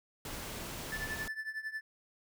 pink noise, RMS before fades -42 dBFS, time 0.25-1.28 s, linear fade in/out 2 ms
triangle tone with tremolo, 1753 Hz, A6, 7 cents flat, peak -32 dBFS, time 0.92-1.81 s, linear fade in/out 2 ms, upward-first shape triangle, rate 11 Hz, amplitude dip 90%
effects none

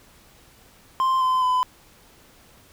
triangle tone with pitch steps, 1046.5 / 1027.3 / 1008.5 Hz, C6 / C6 / B5, 0 / -32 / +36 cents, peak -16 dBFS, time 1-1.63 s, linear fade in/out 0 ms, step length 210 ms, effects pink hiss -53 dBFS RMS until 2.72 s

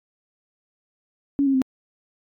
sine tone with pitch steps, 280.8 / 270.9 / 261.4 Hz, C#4 / C#4 / C4, +22 / -40 / -1 cents, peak -16 dBFS, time 1.39-1.618 s, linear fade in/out 0 ms, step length 76 ms, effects MP3 96 kbps

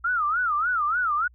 sine tone with vibrato, 1323 Hz, E6, 6 cents sharp, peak -21 dBFS, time 0.04-1.28 s, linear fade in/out 10 ms, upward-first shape sine, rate 3.4 Hz, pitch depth 210 cents each way, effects added 60 Hz sine -51 dBFS peak until 1.34 s

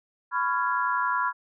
sine chord, C# dominant seventh, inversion third, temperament just, 997.9 / 1108.7 / 1385.9 / 1663.1 Hz, B5 / C#6 / E#6 / G#6, +18 / 0 / -14 / +2 cents, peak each -26 / -31 / -28 / -32 dBFS, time 0.31-1.33 s, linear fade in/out 50 ms, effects none

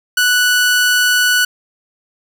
sawtooth tone, 1480 Hz, F#6, in tune, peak -7 dBFS, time 0.17-1.45 s, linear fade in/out 5 ms, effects none

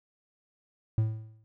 triangle tone with exponential decay, 109.9 Hz, A2, 2 cents flat, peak -18 dBFS, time 0.98-1.44 s, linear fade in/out 0 ms, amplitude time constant 98 ms, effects none

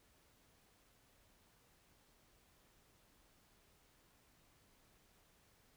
silence, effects pink hiss -71 dBFS RMS until 5.76 s

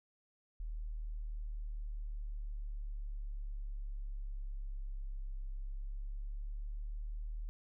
sine exponential two-way sweep, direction down then up, 38.89 to 33.34 to 38.89 Hz, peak -38 dBFS, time 0.6-7.49 s, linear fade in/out 0 ms, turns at 5.44 s, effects none

